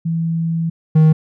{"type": "tone pair in turn", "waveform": ["sine", "triangle"], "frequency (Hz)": [164.9, 156.95], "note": ["E3", "D#3"], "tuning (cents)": [1, 15], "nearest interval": "minor second", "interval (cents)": 86, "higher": "first", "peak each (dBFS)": [-16, -5], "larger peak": "second", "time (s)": [[0.05, 0.7], [0.95, 1.13]], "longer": "first", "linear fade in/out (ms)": 10, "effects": []}